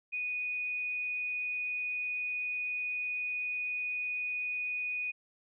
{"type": "tone", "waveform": "sine", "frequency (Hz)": 2477, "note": "D#7", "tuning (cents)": -8, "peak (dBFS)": -32, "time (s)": [0.12, 5.12], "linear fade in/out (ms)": 20, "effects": []}